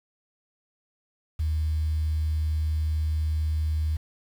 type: tone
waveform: sine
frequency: 77.78 Hz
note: D#2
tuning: in tune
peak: -22 dBFS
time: 1.39-3.97 s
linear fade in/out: 10 ms
effects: tanh soft clip ceiling -18 dBFS + 8-bit